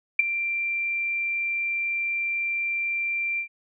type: tone with ADSR envelope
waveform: sine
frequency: 2362 Hz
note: D7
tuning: 9 cents sharp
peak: -11 dBFS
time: 0.19-3.48 s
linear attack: 5 ms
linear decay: 13 ms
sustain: -13 dB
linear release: 92 ms
effects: none